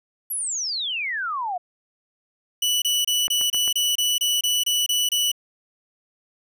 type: exponential sweep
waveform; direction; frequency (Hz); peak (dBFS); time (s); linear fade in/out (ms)
sine; down; 11840 to 690; -24; 0.3-1.58; 10
type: tone bursts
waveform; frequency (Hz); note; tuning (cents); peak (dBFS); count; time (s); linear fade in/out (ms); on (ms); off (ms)
sawtooth; 2960; F#7; 0; -16; 12; 2.62-5.317; 5; 200; 27
type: click train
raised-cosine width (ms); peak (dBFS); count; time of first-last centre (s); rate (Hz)
0.5; -21; 4; 3.28-3.678; 7.54
effects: none